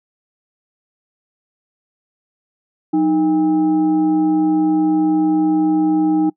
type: tone with frequency modulation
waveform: sine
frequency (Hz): 311.1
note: D#4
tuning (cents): 0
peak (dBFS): -12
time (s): 2.93-6.3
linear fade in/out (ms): 10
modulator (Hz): 493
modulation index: 0.45
effects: noise-tail reverb RT60 0.1 s tail -23 dB re dry